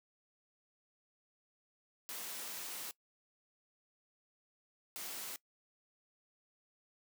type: noise bursts at uneven times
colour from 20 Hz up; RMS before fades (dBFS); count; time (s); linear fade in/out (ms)
white; -44; 2; 2.09-2.91 / 4.96-5.36; 0
effects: noise-tail reverb RT60 0.1 s tail -21 dB re dry + high-pass 200 Hz 12 dB/octave